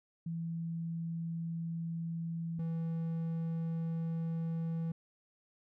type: tone pair in turn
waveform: sine / triangle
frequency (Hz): 166.1 / 164.48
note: E3 / E3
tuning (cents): +13 / -4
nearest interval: unison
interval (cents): 17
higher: first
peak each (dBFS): -35 / -31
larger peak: second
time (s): 0.26-2.59 / 2.59-4.92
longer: neither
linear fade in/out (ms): 5
effects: none